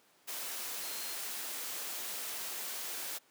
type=tone in noise; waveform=sine; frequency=4186 Hz; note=C8; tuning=in tune; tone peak=-48 dBFS; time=0.81-1.15 s; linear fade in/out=20 ms; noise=white; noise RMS=-40 dBFS; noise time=0.27-3.19 s; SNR=-11 dB; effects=pink hiss -66 dBFS RMS until 3.3 s + high-pass 300 Hz 12 dB/octave